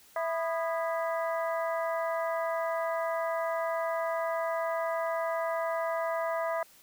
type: harmonic tone with a mistuned harmonic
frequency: 330 Hz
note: E4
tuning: 2 cents sharp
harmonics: 2 / 3 / 4 / 5 / 6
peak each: -30 / -36 / -37 / -42 / -42 dBFS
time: 0.16-6.63 s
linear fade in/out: 2 ms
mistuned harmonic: 4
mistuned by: -120 cents
effects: white hiss -58 dBFS RMS until 6.82 s